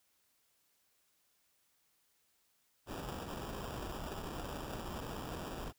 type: noise with sample-and-hold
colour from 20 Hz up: pink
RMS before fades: -43 dBFS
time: 2.86-5.73 s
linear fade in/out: 50 ms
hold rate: 2100 Hz
effects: white hiss -75 dBFS RMS until 5.78 s